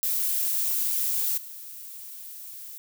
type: noise with level steps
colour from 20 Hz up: violet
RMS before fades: -26 / -41 dBFS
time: 0.03-2.78 s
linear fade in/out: 0 ms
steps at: 1.37 s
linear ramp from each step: 10 ms
effects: none